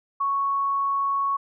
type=tone; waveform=sine; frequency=1108.7 Hz; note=C#6; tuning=in tune; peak=-21 dBFS; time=0.2-1.37 s; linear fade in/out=10 ms; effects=none